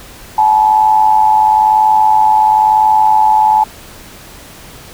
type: tone with amplitude modulation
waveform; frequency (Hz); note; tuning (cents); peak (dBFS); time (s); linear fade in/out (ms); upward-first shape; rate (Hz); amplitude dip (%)
sine; 863; A5; -34; -3; 0.38-3.64; 5; sine; 101; 65
effects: pink hiss -35 dBFS RMS until 4.93 s